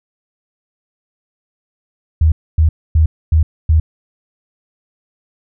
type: tone bursts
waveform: sine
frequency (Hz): 79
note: D#2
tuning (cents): +27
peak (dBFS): -7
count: 5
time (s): 2.21-3.8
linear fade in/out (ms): 5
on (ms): 110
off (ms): 260
effects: none